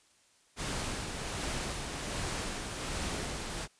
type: noise with tremolo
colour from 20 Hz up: pink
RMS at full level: -35 dBFS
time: 0.56-3.68 s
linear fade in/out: 50 ms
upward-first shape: sine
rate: 1.3 Hz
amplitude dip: 35%
effects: white hiss -66 dBFS RMS until 3.79 s + resampled to 22050 Hz